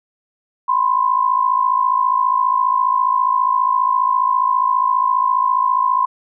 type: tone pair together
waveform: sine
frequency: 1000 / 1054.8 Hz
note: B5 / C6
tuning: +21 / +14 cents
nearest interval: minor second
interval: 93 cents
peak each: -16 dBFS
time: 0.68-6.06 s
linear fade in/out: 10 ms
effects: none